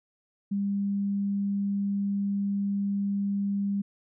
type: tone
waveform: sine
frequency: 200 Hz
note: G3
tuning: 35 cents sharp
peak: -25 dBFS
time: 0.51-3.82 s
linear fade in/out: 10 ms
effects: none